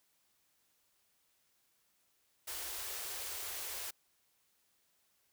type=band-stop noise; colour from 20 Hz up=white; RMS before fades=-42 dBFS; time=2.47-3.91 s; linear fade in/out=10 ms; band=100 to 320 Hz; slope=96 dB/octave; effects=white hiss -75 dBFS RMS until 5.32 s